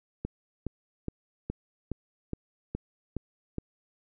click train, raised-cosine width 3 ms, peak -19 dBFS, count 9, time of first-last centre 0.25-3.583 s, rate 2.4 Hz, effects none

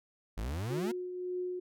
40% pulse exponential sweep, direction up, 47.26 to 245.9 Hz, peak -33 dBFS, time 0.37-0.92 s, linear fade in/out 10 ms
sine tone with tremolo, 362.1 Hz, F#4, 37 cents flat, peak -32 dBFS, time 0.7-1.6 s, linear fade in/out 10 ms, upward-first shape triangle, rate 1.8 Hz, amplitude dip 50%
effects none

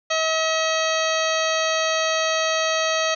harmonic tone, 640 Hz, D#5, 49 cents sharp, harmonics 1 / 2 / 3 / 4 / 5 / 6 / 7 / 9 / 10, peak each -23 / -26 / -28 / -29 / -30 / -31 / -31 / -33 / -33 dBFS, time 0.1-3.15 s, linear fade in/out 10 ms, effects none

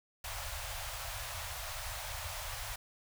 pink band-stop noise, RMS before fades -41 dBFS, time 0.24-2.76 s, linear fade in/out 5 ms, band 110 to 580 Hz, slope 48 dB/octave, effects none

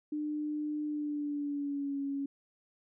sine tone with pitch glide, 300.1 to 278.4 Hz, D4 to C#4, +38 to +8 cents, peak -32 dBFS, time 0.12-2.26 s, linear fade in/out 5 ms, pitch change -130 cents, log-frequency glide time 0.85-2 s, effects none

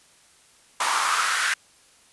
pink noise with high-pass filter sweep, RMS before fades -23 dBFS, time 0.8-1.54 s, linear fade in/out 5 ms, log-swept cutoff 1000 to 1600 Hz, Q 4, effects white hiss -56 dBFS RMS until 2.12 s + resampled to 24000 Hz

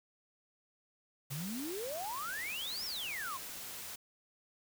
sine exponential two-way sweep, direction up then down, 130.1 to 5588 to 989 Hz, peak -38 dBFS, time 1.3-3.38 s, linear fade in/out 20 ms, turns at 2.85 s
white noise, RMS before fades -45 dBFS, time 1.3-3.96 s, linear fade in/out 10 ms
effects none

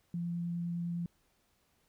sine tone with vibrato, 171.8 Hz, F3, 28 cents flat, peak -33 dBFS, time 0.14-1.06 s, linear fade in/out 2 ms, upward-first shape triangle, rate 9.8 Hz, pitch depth 8 cents each way, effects pink hiss -73 dBFS RMS until 1.88 s

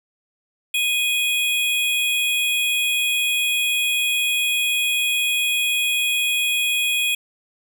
square tone pair together, 2489 / 3322 Hz, D#7 / G#7, 0 / 0 cents, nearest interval perfect fourth, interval 500 cents, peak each -21 / -23 dBFS, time 0.74-7.15 s, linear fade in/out 5 ms, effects none

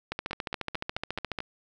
two click trains, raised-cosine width 0.3 ms, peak -15 / -18 dBFS, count 19 / 6, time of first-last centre 0.12-1.388 / 0.31-1.404 s, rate 14.2 / 4.57 Hz, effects none

